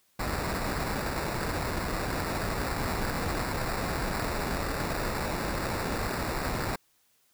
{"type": "noise with sample-and-hold", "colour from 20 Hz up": "pink", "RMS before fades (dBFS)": -31, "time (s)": [0.19, 6.76], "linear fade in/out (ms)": 5, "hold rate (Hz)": 3150, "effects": ["white hiss -68 dBFS RMS until 7.33 s"]}